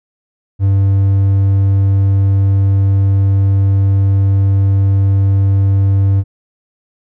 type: tone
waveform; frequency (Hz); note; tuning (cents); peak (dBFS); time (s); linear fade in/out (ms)
triangle; 97.9; G2; -2; -6; 0.59-6.24; 50
effects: none